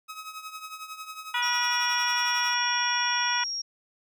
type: tone with tremolo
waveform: sawtooth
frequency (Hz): 1274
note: D#6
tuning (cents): +41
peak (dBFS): -31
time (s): 0.08-2.55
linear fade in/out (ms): 20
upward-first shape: triangle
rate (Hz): 11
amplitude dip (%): 75
type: harmonic tone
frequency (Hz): 484.8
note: B4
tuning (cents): -32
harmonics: 2 / 3 / 4 / 5 / 6 / 7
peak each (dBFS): -29 / -31 / -32 / -33 / -34 / -34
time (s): 1.34-3.44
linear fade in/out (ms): 5
type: tone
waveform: sine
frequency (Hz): 5588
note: F8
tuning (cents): 0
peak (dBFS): -29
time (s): 1.42-3.62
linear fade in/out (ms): 10
effects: none